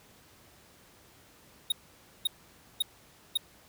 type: tone bursts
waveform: square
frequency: 3742 Hz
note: A#7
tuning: 6 cents sharp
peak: -24 dBFS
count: 4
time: 1.7-3.374 s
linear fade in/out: 5 ms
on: 21 ms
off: 530 ms
effects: pink hiss -58 dBFS RMS until 3.68 s + high-pass 60 Hz 12 dB/octave